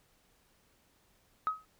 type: tone with exponential decay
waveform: sine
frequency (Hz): 1270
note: D#6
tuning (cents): +35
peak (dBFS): -24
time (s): 1.47-1.65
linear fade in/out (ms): 0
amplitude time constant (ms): 38
effects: tanh soft clip ceiling -20 dBFS + pink hiss -69 dBFS RMS until 1.79 s